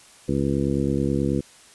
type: harmonic tone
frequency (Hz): 69.3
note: C#2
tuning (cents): 0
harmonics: 1 / 2 / 3 / 4 / 5 / 6 / 7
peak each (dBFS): -31 / -26 / -26 / -26 / -27 / -35 / -31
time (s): 0.28-1.41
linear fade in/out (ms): 10
effects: white hiss -50 dBFS RMS until 1.74 s + resampled to 24000 Hz